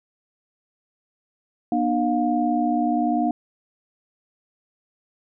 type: tone cluster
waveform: sine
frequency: 241.9 / 302.5 / 709 Hz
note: B3 / D#4 / F5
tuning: -36 / -49 / +26 cents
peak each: -23 dBFS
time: 1.72-3.31 s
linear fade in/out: 2 ms
effects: none